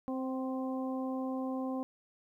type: harmonic tone with a mistuned harmonic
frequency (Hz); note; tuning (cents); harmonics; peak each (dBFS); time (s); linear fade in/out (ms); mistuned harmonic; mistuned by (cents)
261.6; C4; 0; 1 / 2 / 3 / 4; -34 / -40 / -44 / -46; 0.08-1.83; 0; 3; -24
effects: 12-bit